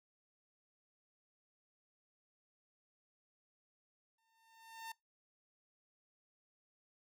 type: tone with exponential growth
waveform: sawtooth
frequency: 904 Hz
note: A5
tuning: 47 cents sharp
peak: -39 dBFS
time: 4.18-4.92 s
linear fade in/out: 5 ms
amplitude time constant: 160 ms
effects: noise-tail reverb RT60 0.2 s tail -24 dB re dry